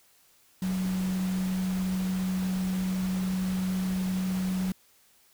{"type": "tone in noise", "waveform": "sine", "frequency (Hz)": 186.2, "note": "F#3", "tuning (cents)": 11, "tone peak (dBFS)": -26, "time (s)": [0.62, 4.72], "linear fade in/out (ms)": 2, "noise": "pink", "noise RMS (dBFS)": -41, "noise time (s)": [0.62, 4.72], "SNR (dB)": 12, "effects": ["white hiss -62 dBFS RMS until 5.33 s"]}